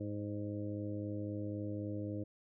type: harmonic tone with a mistuned harmonic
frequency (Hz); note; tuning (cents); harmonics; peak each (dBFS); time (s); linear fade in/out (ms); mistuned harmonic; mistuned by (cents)
103.83; G#2; 0; 1 / 2 / 3 / 4 / 5 / 6; -41 / -46 / -41 / -52 / -46 / -54; 0-2.24; 10; 6; -33
effects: none